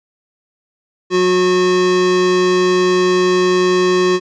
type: tone pair together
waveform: square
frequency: 182.1 / 364.4 Hz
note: F#3 / F#4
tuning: -27 / -26 cents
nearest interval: octave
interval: 1201 cents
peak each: -22 / -12 dBFS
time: 1.1-4.2 s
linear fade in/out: 50 ms
effects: resampled to 16000 Hz